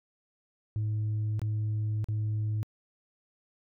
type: tone with dropouts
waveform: sine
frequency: 107.1 Hz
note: A2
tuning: 46 cents flat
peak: -25 dBFS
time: 0.76-2.63 s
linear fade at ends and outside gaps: 0 ms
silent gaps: 1.394-1.417 / 2.043-2.086 s
effects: tanh soft clip ceiling -26 dBFS